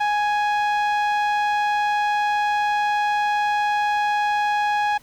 sawtooth tone with low-pass filter, 832 Hz, G#5, 3 cents sharp, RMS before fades -21 dBFS, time 0-4.98 s, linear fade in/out 10 ms, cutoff 2600 Hz, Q 0.59, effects pink hiss -52 dBFS RMS until 5.02 s

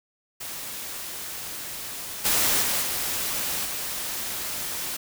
white noise with level steps, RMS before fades -35 / -22 / -25 / -28 / -31 dBFS, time 0.4-4.97 s, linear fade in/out 10 ms, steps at 2.24 / 2.61 / 2.81 / 3.64 s, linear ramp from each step 20 ms, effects none

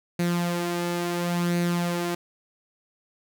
sawtooth tone with flanger, 173.8 Hz, F3, 8 cents flat, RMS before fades -26 dBFS, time 0.19-2.15 s, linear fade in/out 5 ms, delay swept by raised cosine 0.46 to 3.46 ms, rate 0.72 Hz, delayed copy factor +0.5, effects none

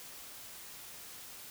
silence, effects white hiss -49 dBFS RMS until 1.5 s

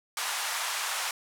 pink band-pass noise, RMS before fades -32 dBFS, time 0.17-1.11 s, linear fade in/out 2 ms, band 810 to 12000 Hz, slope 24 dB/octave, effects none

